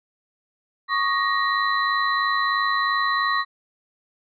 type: tone cluster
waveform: sine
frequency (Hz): 1113 / 1216 / 1881 / 3999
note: C#6 / D#6 / A#6 / B7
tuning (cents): +7 / -40 / +15 / +21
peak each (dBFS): -22 / -28 / -24 / -30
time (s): 0.88-3.45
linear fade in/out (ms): 50
effects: none

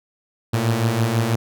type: beating tone pair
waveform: sawtooth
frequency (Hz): 110 / 116.1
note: A2 / A#2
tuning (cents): 0 / -7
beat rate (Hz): 6.1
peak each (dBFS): -19 / -15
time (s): 0.53-1.36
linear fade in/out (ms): 10
effects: none

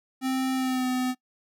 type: tone with pitch glide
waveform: square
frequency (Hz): 261.6 to 253.9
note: C4 to B3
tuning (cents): 0 to +48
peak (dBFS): -25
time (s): 0.21-1.15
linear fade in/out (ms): 50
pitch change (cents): -52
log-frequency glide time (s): 0.55-0.87
effects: noise-tail reverb RT60 0.1 s tail -22 dB re dry

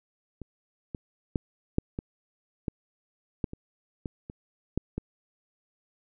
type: clicks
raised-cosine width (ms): 3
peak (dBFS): -26 / -21 / -13 / -10 / -19 / -16 / -14 / -25 / -20 / -26 / -13 / -18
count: 12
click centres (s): 0.417 / 0.948 / 1.358 / 1.784 / 1.989 / 2.682 / 3.442 / 3.534 / 4.058 / 4.299 / 4.776 / 4.98
effects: none

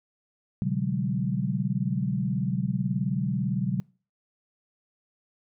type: tone cluster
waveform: sine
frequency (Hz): 126.3 / 145.5 / 185.2 / 203.5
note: B2 / D3 / F#3 / G#3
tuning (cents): +39 / -16 / +2 / -35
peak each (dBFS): -30 / -30 / -28 / -32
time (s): 0.62-3.8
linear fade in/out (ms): 0
effects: noise-tail reverb RT60 0.4 s tail -26 dB re dry

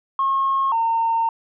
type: tone pair in turn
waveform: sine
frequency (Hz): 1083 / 912.8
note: C#6 / A#5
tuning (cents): -41 / -37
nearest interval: minor third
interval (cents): 296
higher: first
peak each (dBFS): -16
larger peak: neither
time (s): 0.19-0.72 / 0.72-1.29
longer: second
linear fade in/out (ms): 2
effects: tanh soft clip ceiling -12 dBFS

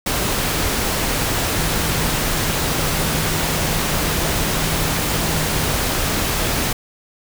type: tone in noise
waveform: sine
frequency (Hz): 157.2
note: D#3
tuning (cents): +18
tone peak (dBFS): -27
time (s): 1.59-5.72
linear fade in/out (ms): 5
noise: pink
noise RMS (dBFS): -20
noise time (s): 0.06-6.73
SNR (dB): -10
effects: none

